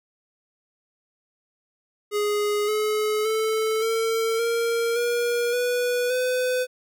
square tone with pitch steps, 415.3 / 427 / 439 / 451.3 / 464 / 477.1 / 490.5 / 504.3 Hz, G#4 / G#4 / A4 / A4 / A#4 / A#4 / B4 / B4, 0 / +48 / -4 / +44 / -8 / +40 / -12 / +36 cents, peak -22 dBFS, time 2.11-6.67 s, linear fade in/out 50 ms, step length 570 ms, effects none

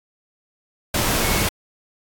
sine tone in noise, 2200 Hz, C#7, 14 cents flat, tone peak -29 dBFS, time 1.22-1.42 s, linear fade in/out 5 ms, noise pink, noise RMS -20 dBFS, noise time 0.94-1.49 s, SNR -12 dB, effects AAC 64 kbps

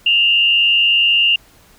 sine tone with frequency modulation, 2802 Hz, F7, 5 cents sharp, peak -10 dBFS, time 0.06-1.36 s, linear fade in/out 5 ms, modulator 149 Hz, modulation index 0.5, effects pink hiss -49 dBFS RMS until 1.78 s

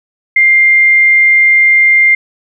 sine tone, 2100 Hz, C7, 6 cents sharp, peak -4 dBFS, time 0.36-2.15 s, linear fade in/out 5 ms, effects none

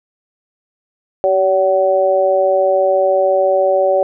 sine tone with amplitude modulation, 569 Hz, C#5, 45 cents sharp, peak -6 dBFS, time 1.24-4.03 s, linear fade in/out 0 ms, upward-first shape sine, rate 186 Hz, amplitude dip 95%, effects none

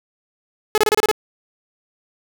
sawtooth tone bursts, 427.1 Hz, G#4, 48 cents sharp, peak -9 dBFS, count 7, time 0.75-1.114 s, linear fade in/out 0 ms, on 28 ms, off 28 ms, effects 7-bit

